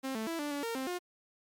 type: tone with pitch steps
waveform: sawtooth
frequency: 265.9 / 220.6 / 330.9 / 293.1 / 286.4 / 460.3 / 263.4 / 356.8 Hz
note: C4 / A3 / E4 / D4 / D4 / A#4 / C4 / F4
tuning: +28 / +5 / +7 / -3 / -43 / -22 / +12 / +37 cents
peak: -30 dBFS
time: 0.03-0.99 s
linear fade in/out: 20 ms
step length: 120 ms
effects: MP3 96 kbps